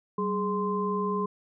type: tone cluster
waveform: sine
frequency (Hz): 192.1 / 416.5 / 1041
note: G3 / G#4 / C6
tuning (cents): -35 / +5 / -9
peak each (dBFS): -30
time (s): 0.18-1.26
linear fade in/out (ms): 5
effects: none